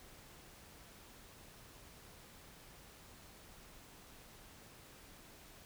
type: silence
effects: pink hiss -58 dBFS RMS until 5.65 s